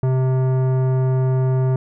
sine tone with tanh clipping, 130 Hz, C3, 11 cents flat, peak -17 dBFS, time 0.03-1.76 s, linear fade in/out 2 ms, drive 15 dB, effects none

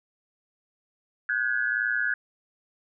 sine tone cluster, 1462 / 1564 / 1687 Hz, F#6 / G6 / G#6, -21 / -4 / +27 cents, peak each -28 dBFS, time 1.29-2.14 s, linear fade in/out 2 ms, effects none

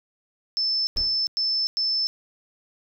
sine tone bursts, 5274 Hz, E8, in tune, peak -21 dBFS, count 4, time 0.57-2.07 s, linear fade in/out 0 ms, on 300 ms, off 100 ms
brown noise with exponential decay, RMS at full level -31 dBFS, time 0.96-1.28 s, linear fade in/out 2 ms, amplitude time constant 68 ms
effects none

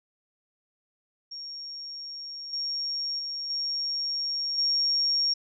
sine tone with level steps, 5550 Hz, F8, 12 cents flat, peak -36 / -28 / -31 / -27 / -22 dBFS, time 1.31-5.34 s, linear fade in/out 10 ms, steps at 2.53 / 3.19 / 3.5 / 4.58 s, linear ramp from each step 2 ms, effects none

